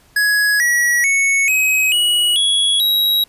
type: tone with pitch steps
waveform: square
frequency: 1675 / 1924.1 / 2210 / 2539 / 2916 / 3350 / 3848 Hz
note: G#6 / B6 / C#7 / D#7 / F#7 / G#7 / B7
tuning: +14 / -46 / -6 / +34 / -26 / +14 / -46 cents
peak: -13 dBFS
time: 0.16-3.24 s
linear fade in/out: 5 ms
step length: 440 ms
effects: pink hiss -52 dBFS RMS until 3.28 s + resampled to 32000 Hz